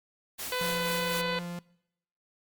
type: noise with tremolo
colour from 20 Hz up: white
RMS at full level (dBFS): -36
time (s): 0.38-1.22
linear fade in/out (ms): 20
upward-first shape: sine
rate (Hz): 4.1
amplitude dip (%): 50
type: harmonic tone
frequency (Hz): 501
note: B4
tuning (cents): +25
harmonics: 1 / 2 / 3 / 4 / 5 / 6 / 7 / 8 / 9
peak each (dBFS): -33 / -36 / -38 / -39 / -40 / -41 / -41 / -42 / -43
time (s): 0.52-1.39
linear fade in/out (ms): 2
type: tone with vibrato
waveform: 45% pulse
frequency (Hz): 174.8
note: F3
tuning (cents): +2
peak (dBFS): -35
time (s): 0.61-1.59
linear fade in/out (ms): 2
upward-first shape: sine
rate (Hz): 3.1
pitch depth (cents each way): 9
effects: noise-tail reverb RT60 0.8 s tail -24 dB re dry + Opus 48 kbps